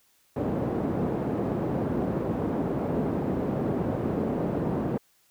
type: band-pass noise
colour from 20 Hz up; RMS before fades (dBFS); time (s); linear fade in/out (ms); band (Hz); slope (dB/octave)
pink; -28; 0.36-4.98; 5; 160 to 490; 12
effects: white hiss -65 dBFS RMS until 5.3 s